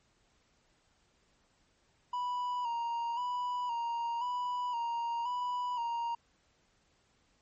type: tone with vibrato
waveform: triangle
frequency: 960 Hz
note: B5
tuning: 49 cents flat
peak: -30 dBFS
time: 2.13-6.15 s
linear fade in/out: 5 ms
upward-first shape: square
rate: 0.96 Hz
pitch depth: 45 cents each way
effects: pink hiss -71 dBFS RMS until 7.41 s + MP3 32 kbps